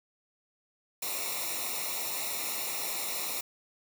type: noise with comb filter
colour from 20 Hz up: white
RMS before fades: -34 dBFS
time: 1.02-3.41 s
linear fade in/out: 5 ms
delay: 0.63 ms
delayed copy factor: -0.85
effects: none